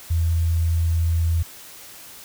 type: tone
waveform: sine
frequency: 83 Hz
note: E2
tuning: 12 cents sharp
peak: -17 dBFS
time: 0.1-1.43 s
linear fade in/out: 10 ms
effects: white hiss -42 dBFS RMS until 2.24 s